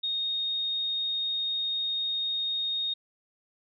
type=tone; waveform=sine; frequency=3712 Hz; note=A#7; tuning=8 cents flat; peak=-27 dBFS; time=0.03-2.94 s; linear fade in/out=10 ms; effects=none